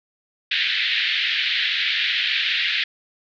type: band-pass noise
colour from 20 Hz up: white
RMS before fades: -22 dBFS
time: 0.51-2.84 s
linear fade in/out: 5 ms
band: 1700 to 3900 Hz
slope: 48 dB/octave
effects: none